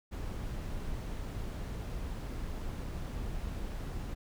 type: noise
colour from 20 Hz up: brown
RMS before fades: -38 dBFS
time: 0.11-4.15 s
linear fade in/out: 20 ms
effects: none